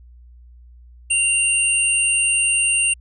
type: tone pair together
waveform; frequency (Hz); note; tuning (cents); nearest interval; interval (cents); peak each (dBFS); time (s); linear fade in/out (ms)
sine; 2770 / 8830; F7 / C#9; -15 / -8; octave + minor sixth; 2007; -18; 1.1-2.94; 10
effects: added 60 Hz sine -42 dBFS peak until 3 s